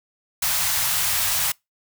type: band-stop noise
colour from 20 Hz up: white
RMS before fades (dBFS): -22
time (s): 0.42-1.52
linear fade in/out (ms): 5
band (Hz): 150 to 690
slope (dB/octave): 24
effects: noise-tail reverb RT60 0.2 s tail -26 dB re dry